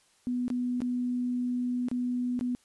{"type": "tone with dropouts", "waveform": "sine", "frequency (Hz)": 246.9, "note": "B3", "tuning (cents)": 0, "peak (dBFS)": -27, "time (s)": [0.27, 2.55], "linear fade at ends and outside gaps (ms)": 0, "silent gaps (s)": [[0.481, 0.502], [0.805, 0.818], [1.885, 1.914], [2.392, 2.41]], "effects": ["white hiss -65 dBFS RMS until 2.64 s", "resampled to 24000 Hz"]}